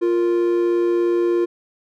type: tone pair together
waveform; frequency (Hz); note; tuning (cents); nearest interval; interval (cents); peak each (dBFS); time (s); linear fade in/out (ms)
triangle; 349.2 / 466.1; F4 / A#4; 0 / 0; perfect fourth; 500; -14 / -23; 0.01-1.46; 20
effects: none